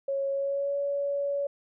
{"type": "tone with pitch glide", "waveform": "sine", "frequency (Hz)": [550, 565.1], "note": ["C#5", "C#5"], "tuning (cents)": [-14, 33], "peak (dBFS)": -26, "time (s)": [0.08, 1.47], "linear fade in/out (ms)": 5, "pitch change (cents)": 47, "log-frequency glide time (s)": [0.3, 0.77], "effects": []}